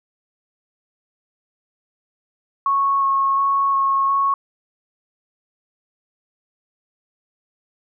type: tone with vibrato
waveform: sine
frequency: 1098 Hz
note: C#6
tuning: 17 cents flat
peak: -15 dBFS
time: 2.66-4.34 s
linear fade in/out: 2 ms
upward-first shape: square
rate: 1.4 Hz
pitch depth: 9 cents each way
effects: none